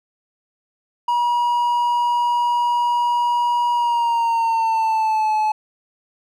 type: tone with pitch glide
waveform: triangle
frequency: 960 to 860.2 Hz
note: B5 to A5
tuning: -49 to -39 cents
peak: -14 dBFS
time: 1.08-5.52 s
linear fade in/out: 5 ms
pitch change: -190 cents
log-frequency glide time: 3.73-5.34 s
effects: none